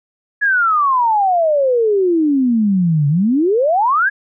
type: exponential two-way sweep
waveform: sine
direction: down then up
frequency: 1707 to 140 to 1707 Hz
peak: -11 dBFS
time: 0.41-4.1 s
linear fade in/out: 20 ms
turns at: 3.08 s
effects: none